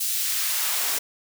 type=noise with high-pass filter sweep; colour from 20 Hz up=white; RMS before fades=-25 dBFS; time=0-0.99 s; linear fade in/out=10 ms; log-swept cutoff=4300 to 360 Hz; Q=0.7; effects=none